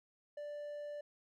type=tone; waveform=triangle; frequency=587.3 Hz; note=D5; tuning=in tune; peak=-40 dBFS; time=0.37-1.01 s; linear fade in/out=5 ms; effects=none